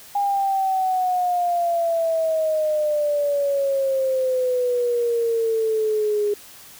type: exponential sweep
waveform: sine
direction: down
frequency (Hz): 812 to 410.9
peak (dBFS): -18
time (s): 0.15-6.34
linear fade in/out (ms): 5
effects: white hiss -44 dBFS RMS until 6.79 s